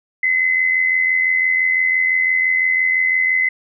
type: tone with amplitude modulation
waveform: sine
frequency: 2040 Hz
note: C7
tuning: 44 cents flat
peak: -11 dBFS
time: 0.23-3.49 s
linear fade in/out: 5 ms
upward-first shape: sine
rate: 85.9 Hz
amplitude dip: 55%
effects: none